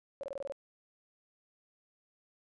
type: tone bursts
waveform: sine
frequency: 554.4 Hz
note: C#5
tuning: in tune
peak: -36 dBFS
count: 7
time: 0.21-0.522 s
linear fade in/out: 0 ms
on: 24 ms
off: 24 ms
effects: resampled to 22050 Hz